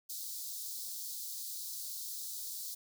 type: high-pass noise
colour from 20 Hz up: white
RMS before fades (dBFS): -42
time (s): 0.09-2.75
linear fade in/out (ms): 10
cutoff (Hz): 3900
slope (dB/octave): 48
effects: none